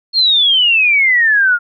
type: exponential sweep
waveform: sine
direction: down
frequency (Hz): 4327 to 1396.9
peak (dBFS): -8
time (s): 0.13-1.59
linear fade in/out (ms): 50
effects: none